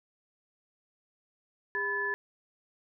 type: tone cluster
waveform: sine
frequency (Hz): 405.1 / 996 / 1729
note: G#4 / B5 / A6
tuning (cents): -43 / +14 / -31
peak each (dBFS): -37 / -37 / -30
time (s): 1.75-2.14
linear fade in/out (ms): 0
effects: none